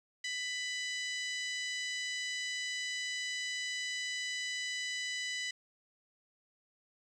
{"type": "harmonic tone", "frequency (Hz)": 994, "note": "B5", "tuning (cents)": 11, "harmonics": [2, 3, 4, 5, 6, 7, 8], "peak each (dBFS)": [-38, -42, -44, -46, -48, -49, -50], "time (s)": [0.24, 5.51], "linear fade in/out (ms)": 5, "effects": ["11-bit"]}